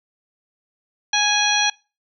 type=harmonic tone; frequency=830 Hz; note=G#5; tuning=1 cent flat; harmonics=1 / 2 / 3 / 4 / 5 / 7; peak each=-23 / -23 / -23 / -23 / -23 / -23 dBFS; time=1.13-1.7 s; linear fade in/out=5 ms; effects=noise-tail reverb RT60 0.3 s tail -23 dB re dry